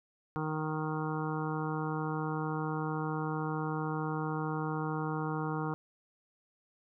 harmonic tone, 155.56 Hz, D#3, in tune, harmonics 1 / 2 / 3 / 5 / 6 / 7 / 8 / 9, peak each -35 / -38 / -40 / -42 / -43 / -43 / -44 / -45 dBFS, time 0.36-5.74 s, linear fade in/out 0 ms, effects none

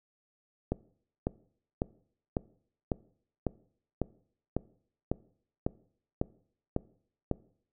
click train, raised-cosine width 2 ms, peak -15 dBFS, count 13, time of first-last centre 0.72-7.313 s, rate 1.82 Hz, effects noise-tail reverb RT60 0.6 s tail -21 dB re dry

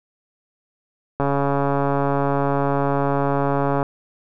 click train, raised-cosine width 1 ms, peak -7 dBFS, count 369, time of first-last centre 1.2-3.829 s, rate 140 Hz, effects none

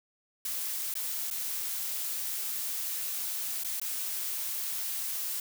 blue noise with dropouts, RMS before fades -34 dBFS, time 0.45-5.4 s, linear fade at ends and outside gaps 2 ms, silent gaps 0.94-0.953 / 1.302-1.31 / 3.636-3.646 / 3.799-3.815 s, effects none

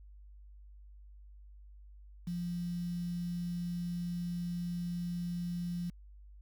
sine tone with quantisation, 174.61 Hz, F3, in tune, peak -34 dBFS, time 2.27-5.9 s, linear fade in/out 5 ms, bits 9, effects added 50 Hz sine -51 dBFS peak until 6.41 s

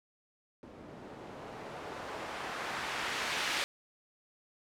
blue noise with low-pass filter sweep, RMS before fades -39 dBFS, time 0.63-3.64 s, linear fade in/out 0 ms, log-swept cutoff 310 to 2600 Hz, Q 0.74, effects none

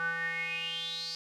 square tone with band-pass filter sweep, 166.4 Hz, E3, 17 cents sharp, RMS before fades -35 dBFS, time 0-1.15 s, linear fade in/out 0 ms, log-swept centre 1400 to 4800 Hz, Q 9.7, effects none

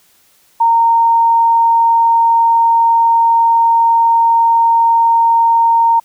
sine tone, 922 Hz, A#5, 19 cents flat, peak -7 dBFS, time 0.6-6 s, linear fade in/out 10 ms, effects white hiss -52 dBFS RMS until 6.04 s

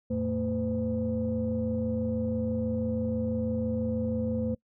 sine tone cluster, 87 / 113.1 / 226 / 509 Hz, F2 / A2 / A3 / C5, -6 / +48 / +47 / -48 cents, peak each -35 / -36 / -28 / -32 dBFS, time 0.1-4.55 s, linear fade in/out 10 ms, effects noise-tail reverb RT60 0.1 s tail -24 dB re dry + tanh soft clip ceiling -19 dBFS

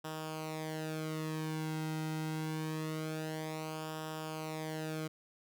sawtooth tone with flanger, 157 Hz, D#3, 16 cents sharp, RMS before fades -39 dBFS, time 0.04-5.08 s, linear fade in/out 10 ms, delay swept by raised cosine 0.46 to 1.76 ms, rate 0.25 Hz, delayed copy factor -0.7, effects none

